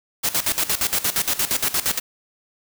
white noise with tremolo, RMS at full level -20 dBFS, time 0.23-2 s, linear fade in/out 20 ms, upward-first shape square, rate 8.6 Hz, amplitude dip 80%, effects none

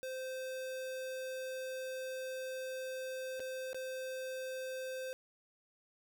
square tone with dropouts, 519 Hz, C5, 14 cents flat, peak -40 dBFS, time 0.03-5.13 s, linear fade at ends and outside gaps 0 ms, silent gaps 3.396-3.402 / 3.731-3.745 s, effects none

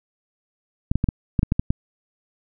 clicks, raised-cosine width 5 ms, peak -6 dBFS, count 9, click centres 0.915 / 0.956 / 1.041 / 1.088 / 1.392 / 1.431 / 1.521 / 1.595 / 1.705 s, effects none

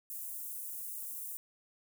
white high-pass noise, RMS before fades -42 dBFS, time 0.1-1.37 s, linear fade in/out 0 ms, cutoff 9000 Hz, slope 24 dB/octave, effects none

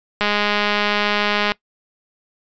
click train, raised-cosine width 0.3 ms, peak -3 dBFS, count 272, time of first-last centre 0.21-1.519 s, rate 207 Hz, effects noise-tail reverb RT60 0.1 s tail -21 dB re dry + resampled to 16000 Hz

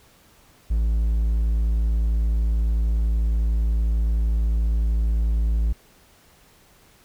triangle tone, 55.4 Hz, A1, 13 cents sharp, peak -16 dBFS, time 0.7-5.73 s, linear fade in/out 10 ms, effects pink hiss -55 dBFS RMS until 7.04 s

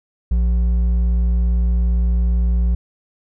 sine tone with hard clipping, 58.8 Hz, A#1, 16 cents sharp, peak -15 dBFS, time 0.31-2.75 s, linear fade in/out 5 ms, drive 5 dB, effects none

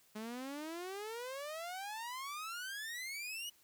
sawtooth exponential sweep, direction up, 210 to 2960 Hz, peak -38 dBFS, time 0.15-3.5 s, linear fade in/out 10 ms, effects white hiss -68 dBFS RMS until 3.63 s

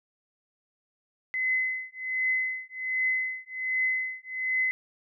sine tone with tremolo, 2036 Hz, C7, 48 cents flat, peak -22 dBFS, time 1.34-4.71 s, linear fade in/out 0 ms, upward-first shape triangle, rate 1.3 Hz, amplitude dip 100%, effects none

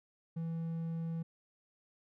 triangle tone, 164.81 Hz, E3, in tune, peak -33 dBFS, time 0.36-1.23 s, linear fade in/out 10 ms, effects none

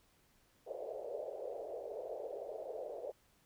white band-pass noise, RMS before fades -44 dBFS, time 0.66-3.12 s, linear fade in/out 10 ms, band 420 to 640 Hz, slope 48 dB/octave, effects pink hiss -71 dBFS RMS until 3.45 s

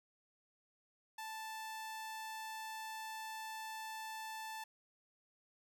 sawtooth tone, 880 Hz, A5, in tune, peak -40 dBFS, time 1.18-4.64 s, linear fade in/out 5 ms, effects none

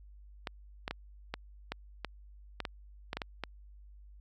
clicks, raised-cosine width 0.3 ms, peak -19 dBFS, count 12, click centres 0.472 / 0.879 / 0.91 / 1.34 / 1.72 / 2.047 / 2.603 / 2.652 / 3.131 / 3.17 / 3.218 / 3.437 s, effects added 50 Hz sine -51 dBFS peak until 4.2 s

